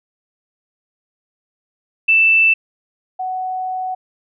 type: tone pair in turn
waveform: sine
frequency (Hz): 2653 / 744.5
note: E7 / F#5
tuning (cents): +10 / +11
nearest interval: octave + minor seventh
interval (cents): 2199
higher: first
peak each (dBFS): -9 / -20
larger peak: first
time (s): 2.08-2.54 / 3.19-3.95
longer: second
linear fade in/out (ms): 10
effects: none